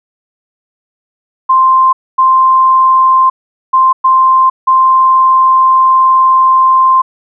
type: tone bursts at uneven times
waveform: sine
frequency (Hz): 1046.5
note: C6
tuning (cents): 0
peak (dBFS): -4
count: 5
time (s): 1.49-1.93 / 2.18-3.3 / 3.73-3.93 / 4.04-4.5 / 4.67-7.02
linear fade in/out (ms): 10
effects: none